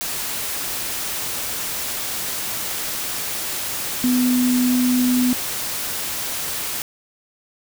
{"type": "tone in noise", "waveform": "sine", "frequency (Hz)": 249.7, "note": "B3", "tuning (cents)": 19, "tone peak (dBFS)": -15, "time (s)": [4.04, 5.33], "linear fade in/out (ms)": 0, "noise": "white", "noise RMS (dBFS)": -26, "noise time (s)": [0.01, 6.82], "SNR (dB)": 8, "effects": []}